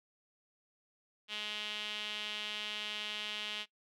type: tone with band-pass filter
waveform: sawtooth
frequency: 210.7 Hz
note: G#3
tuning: 25 cents sharp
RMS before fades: -40 dBFS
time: 1.28-3.66 s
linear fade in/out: 50 ms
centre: 3100 Hz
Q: 4.8
effects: noise-tail reverb RT60 0.1 s tail -19 dB re dry